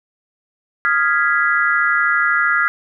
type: chord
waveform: sine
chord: F half-diminished seventh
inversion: third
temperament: equal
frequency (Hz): 1244.5 / 1396.9 / 1661.2 / 1975.5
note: Eb6 / F6 / Ab6 / Cb7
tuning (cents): 0 / 0 / 0 / 0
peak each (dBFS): -21 / -17 / -18 / -21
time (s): 0.85-2.68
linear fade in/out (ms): 0
effects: none